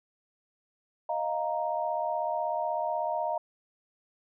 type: chord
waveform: sine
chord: Eb suspended second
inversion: none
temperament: equal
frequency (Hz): 622.3 / 698.5 / 932.3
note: Eb5 / F5 / Bb5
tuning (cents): 0 / 0 / 0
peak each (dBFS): -32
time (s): 1.09-3.38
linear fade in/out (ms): 5
effects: none